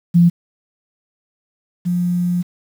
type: tone pair in turn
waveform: sine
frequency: 172.2 / 176.84 Hz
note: F3 / F3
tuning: -24 / +22 cents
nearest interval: unison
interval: 46 cents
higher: second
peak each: -7 / -15 dBFS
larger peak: first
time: 0.14-0.3 / 1.85-2.43 s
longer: second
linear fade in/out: 20 ms
effects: 7-bit